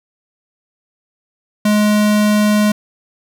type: tone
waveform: square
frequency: 210 Hz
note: G#3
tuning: 19 cents sharp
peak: -11 dBFS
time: 1.65-2.72 s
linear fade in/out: 5 ms
effects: none